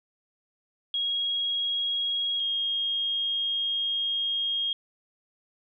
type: tone pair in turn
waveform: sine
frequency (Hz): 3293 / 3250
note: G#7 / G#7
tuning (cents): -15 / -38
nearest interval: unison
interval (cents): 23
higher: first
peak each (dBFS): -25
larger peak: neither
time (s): 0.94-2.4 / 2.4-4.73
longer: second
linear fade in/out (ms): 2
effects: none